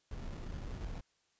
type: noise with sample-and-hold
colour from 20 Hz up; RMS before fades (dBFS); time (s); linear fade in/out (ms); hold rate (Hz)
brown; -42; 0.11-1.01; 5; 1575
effects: white hiss -75 dBFS RMS until 1.39 s + resampled to 16000 Hz